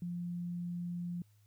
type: tone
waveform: sine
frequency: 174.5 Hz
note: F3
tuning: 1 cent flat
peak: -36 dBFS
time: 0.02-1.22 s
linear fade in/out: 2 ms
effects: added 104 Hz sine -63 dBFS peak until 1.46 s + white hiss -75 dBFS RMS until 1.46 s